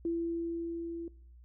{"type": "tone with level ramp", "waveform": "sine", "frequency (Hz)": 335.9, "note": "E4", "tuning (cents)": 33, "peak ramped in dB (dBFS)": [-29, -37], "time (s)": [0.05, 1.08], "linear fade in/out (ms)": 2, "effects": ["noise-tail reverb RT60 0.6 s tail -23 dB re dry", "added 60 Hz sine -52 dBFS peak until 1.44 s"]}